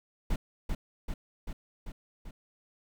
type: noise with echo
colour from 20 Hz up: brown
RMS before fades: -28 dBFS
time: 0.3-0.36 s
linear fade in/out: 5 ms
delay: 390 ms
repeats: 5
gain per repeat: -3 dB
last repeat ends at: 2.31 s
effects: none